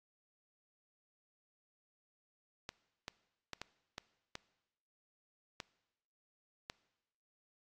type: clicks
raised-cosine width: 0.2 ms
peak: -24 dBFS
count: 8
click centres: 2.691 / 3.081 / 3.533 / 3.616 / 3.981 / 4.354 / 5.602 / 6.699 s
effects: noise-tail reverb RT60 1.0 s tail -21 dB re dry + AAC 48 kbps